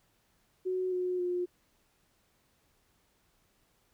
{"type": "tone with pitch steps", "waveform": "sine", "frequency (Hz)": [370, 363.2, 356.6], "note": ["F#4", "F#4", "F4"], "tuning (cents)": [0, -32, 36], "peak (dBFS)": -29, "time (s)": [0.65, 1.46], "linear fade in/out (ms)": 20, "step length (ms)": 270, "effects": ["pink hiss -71 dBFS RMS until 3.93 s"]}